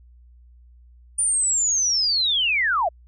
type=linear sweep; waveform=sine; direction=down; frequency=9397 to 597 Hz; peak=-18 dBFS; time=1.18-2.89 s; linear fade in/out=10 ms; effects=added 60 Hz sine -47 dBFS peak until 3.07 s